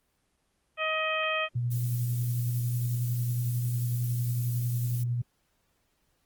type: harmonic tone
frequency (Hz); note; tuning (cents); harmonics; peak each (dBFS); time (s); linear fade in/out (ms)
630; D#5; +21; 1 / 2 / 3 / 4 / 5; -32 / -32 / -34 / -31 / -36; 0.77-1.49; 50
type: tone with tremolo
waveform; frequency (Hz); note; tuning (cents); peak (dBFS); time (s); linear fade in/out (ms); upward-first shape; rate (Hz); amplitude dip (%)
sine; 120.8; B2; -38; -25; 1.55-5.22; 10; sine; 11; 25
type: noise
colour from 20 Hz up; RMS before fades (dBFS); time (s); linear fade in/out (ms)
violet; -41; 1.7-5.04; 20
effects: pink hiss -73 dBFS RMS until 6.25 s + Opus 24 kbps